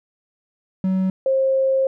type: tone pair in turn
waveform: triangle / sine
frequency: 188.4 / 532.9 Hz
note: F#3 / C5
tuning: +32 / +32 cents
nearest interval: octave + tritone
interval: 1800 cents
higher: second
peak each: -15 dBFS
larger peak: neither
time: 0.84-1.1 / 1.26-1.87 s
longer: second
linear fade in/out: 2 ms
effects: none